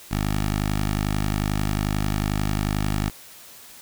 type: tone with notch filter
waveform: 10% pulse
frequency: 51.2 Hz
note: G#1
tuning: 24 cents flat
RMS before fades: -24 dBFS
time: 0.11-3.1 s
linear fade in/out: 5 ms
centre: 460 Hz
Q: 1.2
effects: white hiss -45 dBFS RMS until 3.81 s